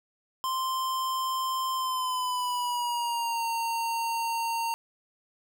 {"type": "tone with pitch glide", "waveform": "square", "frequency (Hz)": [1044, 919.4], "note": ["C6", "A#5"], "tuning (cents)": [-4, -24], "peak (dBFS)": -28, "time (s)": [0.44, 4.74], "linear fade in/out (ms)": 0, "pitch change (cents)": -220, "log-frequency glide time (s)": [1.75, 3.45], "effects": []}